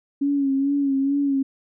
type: tone with vibrato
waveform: sine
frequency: 277.2 Hz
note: C#4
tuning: in tune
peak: -18 dBFS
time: 0.21-1.43 s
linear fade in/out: 10 ms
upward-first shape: sine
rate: 2.3 Hz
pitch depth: 46 cents each way
effects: none